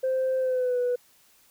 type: tone with pitch glide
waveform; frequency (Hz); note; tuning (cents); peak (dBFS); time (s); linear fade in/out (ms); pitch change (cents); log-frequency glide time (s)
sine; 521 to 491.8; C5 to B4; -7 to -7; -21; 0.03-0.96; 10; -100; 0.39-0.79
effects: tanh soft clip ceiling -20 dBFS + white hiss -60 dBFS RMS until 1.5 s